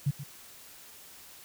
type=tone with echo; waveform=sine; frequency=141.7 Hz; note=C#3; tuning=38 cents sharp; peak=-23 dBFS; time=0.06-0.11 s; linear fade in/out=10 ms; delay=130 ms; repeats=1; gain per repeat=-13 dB; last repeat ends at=0.24 s; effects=white hiss -51 dBFS RMS until 1.44 s